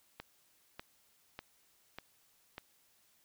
click train, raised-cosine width 0.3 ms, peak -27 dBFS, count 5, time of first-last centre 0.2-2.581 s, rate 1.68 Hz, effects white hiss -70 dBFS RMS until 3.24 s

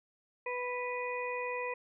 harmonic tone, 493.9 Hz, B4, in tune, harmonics 1 / 2 / 4 / 5, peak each -37 / -39 / -42 / -41 dBFS, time 0.46-1.74 s, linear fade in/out 5 ms, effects none

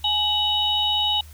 sine tone cluster, 838 / 2971 / 3776 Hz, G#5 / F#7 / A#7, +15 / +6 / +22 cents, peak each -26 / -22 / -23 dBFS, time 0.04-1.21 s, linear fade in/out 5 ms, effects added 76 Hz sine -41 dBFS peak until 1.33 s + white hiss -51 dBFS RMS until 1.33 s

